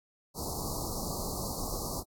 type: band-stop noise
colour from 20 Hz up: pink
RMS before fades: -36 dBFS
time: 0.34-2.04 s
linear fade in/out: 50 ms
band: 1200 to 4200 Hz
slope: 96 dB/octave
effects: AAC 64 kbps